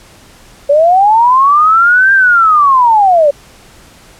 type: linear two-way sweep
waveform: sine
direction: up then down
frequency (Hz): 554.4 to 1599 to 554.4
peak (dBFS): -4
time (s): 0.69-3.31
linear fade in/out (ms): 10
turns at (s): 2.13
effects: pink hiss -40 dBFS RMS until 4.19 s + low-pass 11000 Hz 12 dB/octave